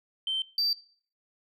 sine tone pair in turn, 3110 / 4660 Hz, G7 / D8, -14 / -14 cents, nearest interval perfect fifth, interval 700 cents, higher second, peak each -26 / -21 dBFS, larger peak second, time 0.27-0.42 / 0.58-0.73 s, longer neither, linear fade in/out 2 ms, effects noise-tail reverb RT60 0.5 s tail -21 dB re dry + tanh soft clip ceiling -22 dBFS

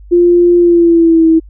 sine tone with pitch glide, 349.2 to 323.9 Hz, F4 to E4, 0 to -30 cents, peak -4 dBFS, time 0.11-1.4 s, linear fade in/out 20 ms, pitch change -130 cents, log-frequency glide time 0.58-1.27 s, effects added 50 Hz sine -32 dBFS peak until 1.49 s

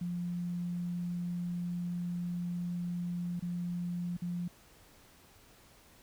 sine tone with dropouts, 175.2 Hz, F3, 6 cents sharp, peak -33 dBFS, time 0.01-4.48 s, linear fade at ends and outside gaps 5 ms, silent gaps 3.396-3.423 / 4.169-4.219 s, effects pink hiss -60 dBFS RMS until 6.02 s

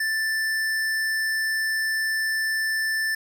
sine tone with hard clipping, 1766 Hz, A6, 6 cents sharp, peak -24 dBFS, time 0-3.15 s, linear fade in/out 5 ms, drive 15 dB, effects none

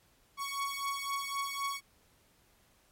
sawtooth beating tone pair, 1112 / 1115.9 Hz, C#6 / C#6, +5 / +11 cents, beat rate 3.9 Hz, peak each -33 / -33 dBFS, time 0.37-1.81 s, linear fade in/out 50 ms, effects pink hiss -67 dBFS RMS until 2.91 s + MP3 64 kbps

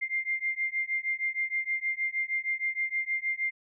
sine beating tone pair, 2100 / 2106.4 Hz, C7 / C7, +6 / +11 cents, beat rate 6.4 Hz, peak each -31 dBFS, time 0.01-3.51 s, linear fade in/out 20 ms, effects none

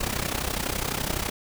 pink noise with amplitude modulation, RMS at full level -25 dBFS, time 0-1.3 s, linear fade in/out 10 ms, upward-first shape sine, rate 31.9 Hz, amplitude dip 80%, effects none

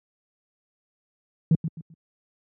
sine tone with echo, 161.1 Hz, E3, 39 cents flat, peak -12 dBFS, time 1.51-1.55 s, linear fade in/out 2 ms, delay 130 ms, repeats 3, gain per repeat -11 dB, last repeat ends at 1.94 s, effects tanh soft clip ceiling -11 dBFS + high-pass 100 Hz 12 dB/octave

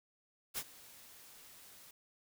white noise with ADSR envelope, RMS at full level -37 dBFS, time 0.54-1.91 s, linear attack 37 ms, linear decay 55 ms, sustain -20 dB, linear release 3 ms, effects none

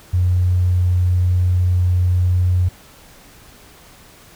triangle tone with tanh clipping, 89.9 Hz, F#2, 49 cents flat, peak -12 dBFS, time 0.13-2.69 s, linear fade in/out 10 ms, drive 2 dB, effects pink hiss -45 dBFS RMS until 4.35 s

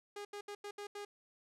sawtooth tone bursts at uneven times, 409.3 Hz, G#4, 25 cents flat, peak -39 dBFS, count 6, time 0.16-0.25 / 0.33-0.41 / 0.48-0.55 / 0.64-0.71 / 0.78-0.87 / 0.95-1.05 s, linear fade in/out 5 ms, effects low-pass 10000 Hz 12 dB/octave

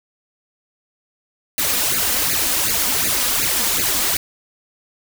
white noise with flanger, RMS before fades -19 dBFS, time 1.58-4.17 s, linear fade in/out 2 ms, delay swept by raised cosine 0.44 to 4.14 ms, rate 2.7 Hz, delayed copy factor +1, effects none

